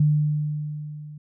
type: tone with level ramp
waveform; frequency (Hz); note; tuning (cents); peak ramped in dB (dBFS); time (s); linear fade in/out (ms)
sine; 150; D3; +37; -14 to -37; 0-1.18; 5
effects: none